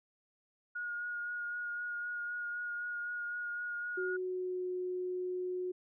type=tone with vibrato; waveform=sine; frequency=1437 Hz; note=F6; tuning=49 cents sharp; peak=-36 dBFS; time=0.75-4.17 s; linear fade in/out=10 ms; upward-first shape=sine; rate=3.9 Hz; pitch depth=15 cents each way
type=tone with pitch glide; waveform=sine; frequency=370 to 364.3 Hz; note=F#4 to F#4; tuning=0 to -27 cents; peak=-34 dBFS; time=3.97-5.72 s; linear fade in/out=10 ms; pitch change=-27 cents; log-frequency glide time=4.09-4.68 s
effects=none